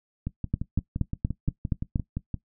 two click trains, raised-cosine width 5 ms, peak -17 / -12 dBFS, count 13 / 7, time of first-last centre 0.27-2.343 / 0.54-1.958 s, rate 5.79 / 4.23 Hz, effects noise-tail reverb RT60 0.1 s tail -17 dB re dry

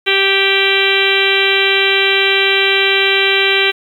harmonic tone with a mistuned harmonic, 390.8 Hz, G4, 5 cents flat, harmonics 1 / 2 / 3 / 4 / 5 / 6 / 7 / 8 / 9 / 10, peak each -17 / -26 / -26 / -20 / -20 / -16 / -19 / -18 / -25 / -20 dBFS, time 0.06-3.72 s, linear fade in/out 20 ms, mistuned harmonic 9, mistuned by -41 cents, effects 7-bit

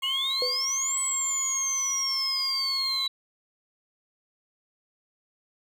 20% pulse tone, 1076 Hz, C6, 48 cents sharp, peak -30 dBFS, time 0.02-3.07 s, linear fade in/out 5 ms
sine exponential two-way sweep, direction up then down, 2838 to 7980 to 3917 Hz, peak -25 dBFS, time 0.03-3.08 s, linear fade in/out 5 ms, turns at 0.99 s
sine tone with exponential decay, 499.4 Hz, B4, 19 cents sharp, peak -24 dBFS, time 0.42-0.69 s, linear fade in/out 1 ms, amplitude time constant 57 ms
effects none

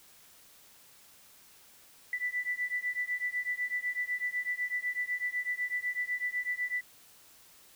sine beating tone pair, 1975.5 / 1983.5 Hz, B6 / B6, 0 / +7 cents, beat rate 8 Hz, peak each -34 / -34 dBFS, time 2.13-6.81 s, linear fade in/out 2 ms, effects white hiss -58 dBFS RMS until 7.75 s

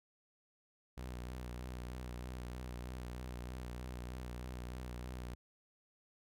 sawtooth tone with vibrato, 61.74 Hz, B1, in tune, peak -39 dBFS, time 0.97-5.35 s, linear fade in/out 10 ms, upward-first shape sine, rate 3.2 Hz, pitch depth 38 cents each way, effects none

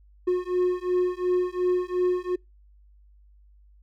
triangle beating tone pair, 360.1 / 362.9 Hz, F#4 / F#4, -47 / -34 cents, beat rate 2.8 Hz, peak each -23 / -23 dBFS, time 0.27-2.36 s, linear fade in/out 10 ms, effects noise-tail reverb RT60 0.2 s tail -26 dB re dry + added 50 Hz sine -52 dBFS peak until 3.82 s

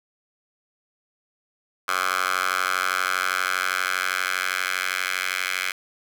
10% pulse tone with high-pass filter sweep, 92.5 Hz, F#2, in tune, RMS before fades -25 dBFS, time 1.88-5.72 s, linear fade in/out 5 ms, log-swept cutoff 1200 to 1900 Hz, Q 2.7, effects none

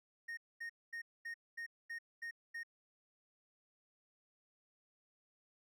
triangle tone bursts, 1853 Hz, A#6, 11 cents flat, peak -40 dBFS, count 8, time 0.28-2.634 s, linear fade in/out 10 ms, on 93 ms, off 230 ms, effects none

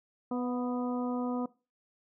harmonic tone with a mistuned harmonic, 247.8 Hz, B3, 6 cents sharp, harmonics 1 / 2 / 3 / 4 / 5, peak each -31 / -37 / -41 / -43 / -45 dBFS, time 0.31-1.46 s, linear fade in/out 5 ms, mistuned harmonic 3, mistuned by -27 cents, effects noise-tail reverb RT60 0.3 s tail -20 dB re dry

